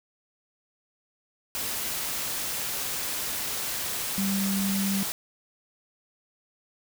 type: tone in noise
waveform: sine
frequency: 196 Hz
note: G3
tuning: in tune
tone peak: -25 dBFS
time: 4.18-5.03 s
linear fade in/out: 0 ms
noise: white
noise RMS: -31 dBFS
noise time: 1.55-5.12 s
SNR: +3 dB
effects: none